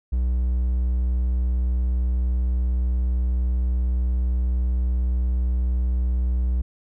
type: tone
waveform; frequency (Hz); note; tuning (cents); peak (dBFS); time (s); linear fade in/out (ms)
triangle; 61.74; B1; 0; -17; 0.12-6.62; 10
effects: none